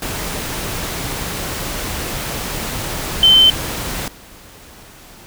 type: tone in noise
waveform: sine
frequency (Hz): 3084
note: G7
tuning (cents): -29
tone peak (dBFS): -6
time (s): 3.23-3.5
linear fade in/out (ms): 2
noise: pink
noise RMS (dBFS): -24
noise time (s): 0.02-4.08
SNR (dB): +15
effects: pink hiss -41 dBFS RMS until 5.26 s